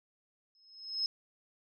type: tone with exponential growth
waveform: sine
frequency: 5170 Hz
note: E8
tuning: 34 cents flat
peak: -27 dBFS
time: 0.55-1.06 s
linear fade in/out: 1 ms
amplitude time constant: 110 ms
effects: none